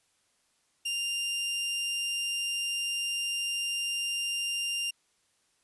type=tone; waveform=sawtooth; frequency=2793 Hz; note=F7; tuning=1 cent flat; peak=-26 dBFS; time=0.85-4.91 s; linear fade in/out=10 ms; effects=white hiss -71 dBFS RMS until 5.63 s + resampled to 24000 Hz